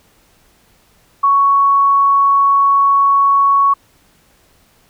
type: tone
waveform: sine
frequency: 1113 Hz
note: C#6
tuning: 7 cents sharp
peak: -8 dBFS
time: 1.23-3.74 s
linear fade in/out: 10 ms
effects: pink hiss -53 dBFS RMS until 4.89 s